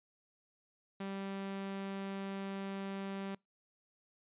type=tone; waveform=sawtooth; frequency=195.5 Hz; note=G3; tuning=4 cents flat; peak=-35 dBFS; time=1-3.35 s; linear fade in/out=5 ms; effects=noise-tail reverb RT60 0.2 s tail -26 dB re dry + resampled to 8000 Hz